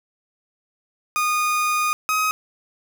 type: tone pair in turn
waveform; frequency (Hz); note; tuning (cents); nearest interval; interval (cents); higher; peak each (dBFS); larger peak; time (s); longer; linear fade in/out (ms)
30% pulse; 1229 / 1263.6; D#6 / D#6; -22 / +26; unison; 48; second; -16; neither; 1.16-1.93 / 2.09-2.31; first; 0
effects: none